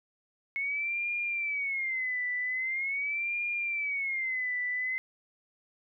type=tone with vibrato; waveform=sine; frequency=2185 Hz; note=C#7; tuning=26 cents flat; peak=-29 dBFS; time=0.56-4.98 s; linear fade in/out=0 ms; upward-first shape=sine; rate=0.43 Hz; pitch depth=170 cents each way; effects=none